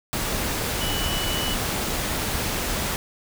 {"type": "tone in noise", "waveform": "sine", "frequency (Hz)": 2960, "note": "F#7", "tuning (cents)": 0, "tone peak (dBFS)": -29, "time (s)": [0.81, 1.54], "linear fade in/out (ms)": 0, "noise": "pink", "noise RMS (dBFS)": -26, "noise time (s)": [0.13, 2.96], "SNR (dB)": -6, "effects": []}